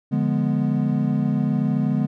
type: chord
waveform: triangle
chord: D diminished seventh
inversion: none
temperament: equal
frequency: 146.83 / 174.61 / 207.7 / 246.9 Hz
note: D3 / F3 / Ab3 / Cb4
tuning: 0 / 0 / 0 / 0 cents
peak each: -21 / -26 / -21 / -22 dBFS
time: 0.11-2.07 s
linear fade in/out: 20 ms
effects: none